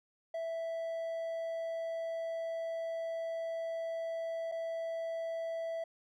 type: tone with dropouts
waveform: triangle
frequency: 659.3 Hz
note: E5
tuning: in tune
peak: -33 dBFS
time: 0.34-5.84 s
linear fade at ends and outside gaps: 5 ms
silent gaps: 4.516-4.52 s
effects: none